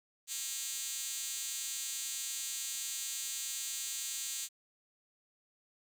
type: tone with high-pass filter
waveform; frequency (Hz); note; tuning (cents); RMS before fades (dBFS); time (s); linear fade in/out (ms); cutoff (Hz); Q
5% pulse; 270.8; C#4; -40; -39; 0.27-4.49; 50; 5600; 3
effects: none